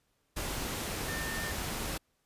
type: tone in noise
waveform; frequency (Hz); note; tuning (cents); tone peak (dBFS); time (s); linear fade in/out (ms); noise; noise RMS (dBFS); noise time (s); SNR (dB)
sine; 1800; A6; +39; -38; 1.08-1.52; 10; pink; -36; 0.36-1.98; -5
effects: pink hiss -75 dBFS RMS until 2.25 s + resampled to 32000 Hz